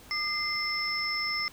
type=tone cluster; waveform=sine; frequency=1209 / 2078 / 5280 Hz; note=D6 / C7 / E8; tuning=+50 / -12 / +2 cents; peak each=-37 / -31 / -31 dBFS; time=0.11-1.48 s; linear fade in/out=0 ms; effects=pink hiss -52 dBFS RMS until 1.52 s